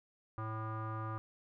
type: tone with low-pass filter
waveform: square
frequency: 110 Hz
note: A2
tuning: in tune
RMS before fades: -40 dBFS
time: 0.38-1.18 s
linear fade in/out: 0 ms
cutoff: 1200 Hz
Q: 6.5
effects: none